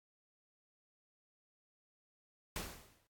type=noise with exponential decay; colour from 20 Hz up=pink; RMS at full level=-39 dBFS; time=2.56-3.07 s; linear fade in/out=1 ms; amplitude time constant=110 ms; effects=noise-tail reverb RT60 0.1 s tail -20 dB re dry + AAC 64 kbps